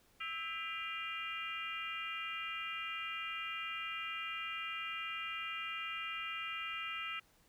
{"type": "harmonic tone with a mistuned harmonic", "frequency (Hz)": 400, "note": "G4", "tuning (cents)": 35, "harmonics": [3, 4, 5, 6, 7, 8], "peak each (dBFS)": [-44, -53, -47, -44, -44, -54], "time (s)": [0.2, 7.2], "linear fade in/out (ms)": 10, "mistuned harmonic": 3, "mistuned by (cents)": 150, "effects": ["pink hiss -69 dBFS RMS until 7.48 s"]}